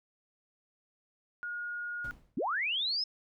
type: tone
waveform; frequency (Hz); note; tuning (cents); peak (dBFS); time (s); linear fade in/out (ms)
sine; 1435; F6; +47; -35; 1.43-2.11; 0
type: noise with exponential decay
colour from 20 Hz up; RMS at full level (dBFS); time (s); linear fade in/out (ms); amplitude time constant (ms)
brown; -41; 2.04-2.41; 5; 79
type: linear sweep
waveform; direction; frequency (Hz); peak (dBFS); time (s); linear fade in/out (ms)
sine; up; 171.2 to 5274; -29; 2.37-3.04; 5
effects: none

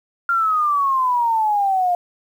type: exponential sweep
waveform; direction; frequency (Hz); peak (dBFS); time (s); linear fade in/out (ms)
sine; down; 1396.9 to 700; -15; 0.29-1.95; 2
effects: 8-bit

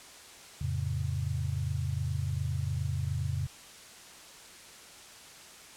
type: chord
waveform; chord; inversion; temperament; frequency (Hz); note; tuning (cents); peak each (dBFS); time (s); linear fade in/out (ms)
sine; F augmented; none; equal with one note detuned; 87.31 / 110 / 137.16; F2 / A2 / C#3; 0 / 0 / -18; -33 / -35 / -33; 0.61-3.47; 5
effects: white hiss -50 dBFS RMS until 5.76 s + low-pass 9000 Hz 12 dB/octave

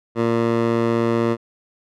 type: tone with band-pass filter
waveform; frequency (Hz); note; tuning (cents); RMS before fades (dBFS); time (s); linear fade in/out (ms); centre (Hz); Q
15% pulse; 116; A#2; -8; -19; 0.15-1.37; 50; 520; 0.56
effects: none

